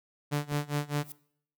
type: tone with tremolo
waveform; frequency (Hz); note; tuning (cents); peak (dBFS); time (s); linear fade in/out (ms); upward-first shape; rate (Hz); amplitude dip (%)
sawtooth; 146.3; D3; -6; -22; 0.31-1.04; 20; sine; 4.9; 95
type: clicks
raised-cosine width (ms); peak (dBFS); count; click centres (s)
2; -29 / -38; 2; 0.522 / 0.545
type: noise with exponential growth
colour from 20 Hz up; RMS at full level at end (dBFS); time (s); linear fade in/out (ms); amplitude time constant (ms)
violet; -39; 0.98-1.12; 2; 30
effects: noise-tail reverb RT60 0.6 s tail -20 dB re dry